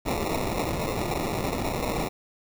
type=noise with sample-and-hold; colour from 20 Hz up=violet; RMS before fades=-28 dBFS; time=0.05-2.09 s; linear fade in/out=20 ms; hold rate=1575 Hz; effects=none